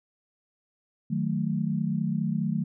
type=chord; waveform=sine; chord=D# diminished; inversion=none; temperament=equal; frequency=155.56 / 185 / 220 Hz; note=D#3 / F#3 / A3; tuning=0 / 0 / 0 cents; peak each=-29 dBFS; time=1.1-2.64 s; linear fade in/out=10 ms; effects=none